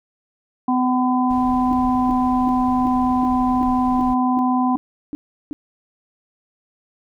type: harmonic tone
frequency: 252.6 Hz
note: B3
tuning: 39 cents sharp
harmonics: 1 / 3 / 4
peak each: -17 / -22 / -23 dBFS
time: 0.68-4.76 s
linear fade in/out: 5 ms
type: noise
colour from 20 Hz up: brown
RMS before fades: -34 dBFS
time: 1.29-4.15 s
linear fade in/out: 20 ms
type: tone bursts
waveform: sine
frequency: 293.7 Hz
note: D4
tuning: in tune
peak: -24 dBFS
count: 11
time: 1.71-5.53 s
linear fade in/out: 0 ms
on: 20 ms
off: 360 ms
effects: none